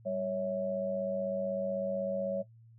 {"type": "tone cluster", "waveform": "sine", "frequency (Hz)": [194.1, 556, 652], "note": ["G3", "C#5", "E5"], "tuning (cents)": [-17, 5, -19], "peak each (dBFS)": [-39, -31, -38], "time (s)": [0.05, 2.43], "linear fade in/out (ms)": 20, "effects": ["noise-tail reverb RT60 0.1 s tail -17 dB re dry", "added 114 Hz sine -54 dBFS peak until 2.78 s"]}